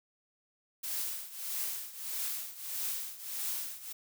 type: noise with tremolo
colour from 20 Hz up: blue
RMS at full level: -34 dBFS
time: 0.83-3.93 s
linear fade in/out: 10 ms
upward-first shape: triangle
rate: 1.6 Hz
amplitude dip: 85%
effects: none